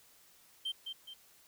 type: tone with echo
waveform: sine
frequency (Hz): 3136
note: G7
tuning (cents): 0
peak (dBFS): -31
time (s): 0.65-0.72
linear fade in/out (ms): 10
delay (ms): 210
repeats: 2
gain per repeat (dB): -7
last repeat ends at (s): 1.14
effects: tanh soft clip ceiling -33 dBFS + white hiss -63 dBFS RMS until 1.47 s